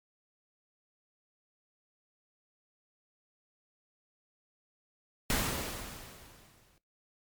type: noise with exponential decay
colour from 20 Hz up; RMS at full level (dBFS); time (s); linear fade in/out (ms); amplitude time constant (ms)
pink; -28; 5.3-6.78; 1; 320
effects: noise-tail reverb RT60 0.2 s tail -19 dB re dry + MP3 96 kbps